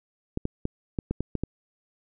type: clicks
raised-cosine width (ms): 3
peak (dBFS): -14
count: 8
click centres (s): 0.374 / 0.454 / 0.654 / 0.988 / 1.11 / 1.206 / 1.353 / 1.436
effects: none